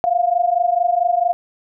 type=tone pair together; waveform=sine; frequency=690 / 714.5 Hz; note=F5 / F5; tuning=-21 / +39 cents; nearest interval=minor second; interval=60 cents; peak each=-17 dBFS; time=0.04-1.33 s; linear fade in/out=0 ms; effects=none